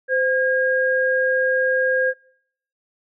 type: tone pair together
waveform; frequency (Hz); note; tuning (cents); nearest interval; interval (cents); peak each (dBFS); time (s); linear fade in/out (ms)
sine; 517 / 1626.3; C5 / G#6; -21 / -37; octave + minor sixth; 1984; -19; 0.08-2.14; 50
effects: noise-tail reverb RT60 0.7 s tail -26 dB re dry